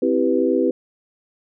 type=chord; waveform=sine; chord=C major seventh; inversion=none; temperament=equal; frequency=261.6 / 329.6 / 392 / 493.9 Hz; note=C4 / E4 / G4 / B4; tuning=0 / 0 / 0 / 0 cents; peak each=-21 dBFS; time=0.02-0.71 s; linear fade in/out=5 ms; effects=none